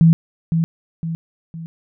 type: tone with echo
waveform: sine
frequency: 164.3 Hz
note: E3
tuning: 5 cents flat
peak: -7 dBFS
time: 0.01-0.13 s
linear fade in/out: 0 ms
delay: 510 ms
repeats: 3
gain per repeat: -7 dB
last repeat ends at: 1.66 s
effects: none